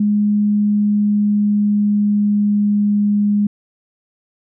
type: tone with pitch glide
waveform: sine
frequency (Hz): 207.7 to 206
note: G#3 to G#3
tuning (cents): 0 to -14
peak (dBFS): -12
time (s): 0-3.47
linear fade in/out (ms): 5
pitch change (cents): -14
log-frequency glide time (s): 0.41-3.05
effects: none